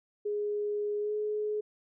sine tone with pitch glide, 415.3 to 422.8 Hz, G#4 to G#4, 0 to +31 cents, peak -29 dBFS, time 0.25-1.61 s, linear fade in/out 10 ms, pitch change +31 cents, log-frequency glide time 1-1.13 s, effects none

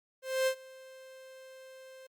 45% pulse tone with ADSR envelope, 524 Hz, C5, 2 cents sharp, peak -25 dBFS, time 0.22-2.07 s, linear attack 250 ms, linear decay 78 ms, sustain -24 dB, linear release 8 ms, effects Opus 48 kbps

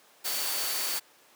sine tone in noise, 4500 Hz, C#8, 25 cents sharp, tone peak -37 dBFS, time 0.24-1 s, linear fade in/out 20 ms, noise white, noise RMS -31 dBFS, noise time 0.24-1 s, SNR -9 dB, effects pink hiss -58 dBFS RMS until 1.35 s + high-pass 400 Hz 12 dB/octave

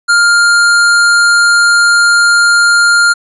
square tone, 1404 Hz, F6, 9 cents sharp, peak -6 dBFS, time 0.08-3.14 s, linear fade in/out 20 ms, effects resampled to 24000 Hz

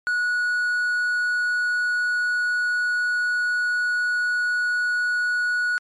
triangle tone, 1463 Hz, F#6, 20 cents flat, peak -18 dBFS, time 0.07-5.78 s, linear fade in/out 0 ms, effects MP3 48 kbps

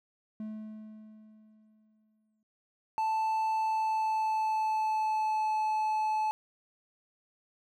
triangle tone with exponential decay, 216 Hz, A3, 32 cents flat, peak -33 dBFS, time 0.4-2.43 s, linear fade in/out 2 ms, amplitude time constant 440 ms
triangle tone with pitch glide, 880 to 864.4 Hz, A5 to A5, 0 to -31 cents, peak -25 dBFS, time 2.98-6.31 s, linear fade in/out 0 ms, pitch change -31 cents, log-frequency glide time 3.53-5.55 s
effects none

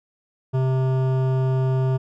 sine tone with hard clipping, 130.81 Hz, C3, in tune, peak -20 dBFS, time 0.53-1.98 s, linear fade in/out 20 ms, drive 14 dB, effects none

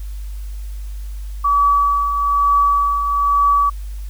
sine tone with tremolo, 1144 Hz, D6, 46 cents flat, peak -10 dBFS, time 1.44-3.7 s, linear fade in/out 10 ms, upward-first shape triangle, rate 1.1 Hz, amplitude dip 55%, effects added 50 Hz sine -25 dBFS peak until 4.09 s + white hiss -48 dBFS RMS until 4.09 s

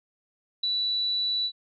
sine tone with ADSR envelope, 3951 Hz, B7, in tune, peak -22 dBFS, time 0.63-1.52 s, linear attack 7 ms, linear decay 8 ms, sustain -2 dB, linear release 67 ms, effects none

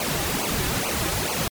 pink noise with flanger, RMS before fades -25 dBFS, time 0-1.48 s, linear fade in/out 2 ms, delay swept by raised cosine 0.54 to 4.44 ms, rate 2.3 Hz, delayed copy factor -1, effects MP3 96 kbps

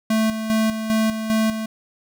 square tone with tremolo, 220 Hz, A3, in tune, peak -17 dBFS, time 0.1-1.66 s, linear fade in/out 5 ms, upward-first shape square, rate 2.5 Hz, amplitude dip 60%, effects none

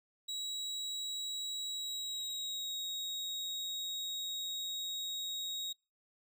35% pulse tone with pitch glide, 3876 to 3779 Hz, B7 to A#7, -33 to +23 cents, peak -36 dBFS, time 0.28-5.73 s, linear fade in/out 10 ms, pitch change -44 cents, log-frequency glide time 1.69-2.77 s, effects noise-tail reverb RT60 0.3 s tail -26 dB re dry

